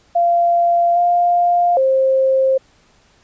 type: tone with pitch steps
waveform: sine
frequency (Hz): 690 / 701 / 530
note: F5 / F5 / C5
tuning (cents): -21 / +6 / +22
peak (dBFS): -11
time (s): 0.15-2.58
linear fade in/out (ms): 10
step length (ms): 810
effects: pink hiss -54 dBFS RMS until 3.23 s + resampled to 16000 Hz